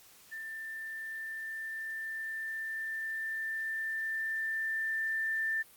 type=tone with level ramp; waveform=sine; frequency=1782 Hz; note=A6; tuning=22 cents sharp; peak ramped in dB=-39 to -29 dBFS; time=0.31-5.63 s; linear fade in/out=20 ms; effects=white hiss -58 dBFS RMS until 5.76 s + Opus 48 kbps